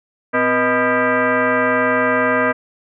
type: tone with frequency modulation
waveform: sine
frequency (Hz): 484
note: B4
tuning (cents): -35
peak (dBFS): -13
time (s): 0.33-2.53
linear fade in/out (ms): 20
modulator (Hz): 370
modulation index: 4
effects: none